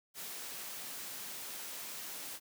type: noise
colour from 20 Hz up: white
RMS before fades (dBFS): -44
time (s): 0.14-2.4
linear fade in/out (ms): 50
effects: high-pass 150 Hz 12 dB/octave